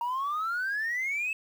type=exponential sweep; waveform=sine; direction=up; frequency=932.3 to 2637 Hz; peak=-26 dBFS; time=0.01-1.33 s; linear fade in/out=2 ms; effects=tanh soft clip ceiling -26 dBFS + 9-bit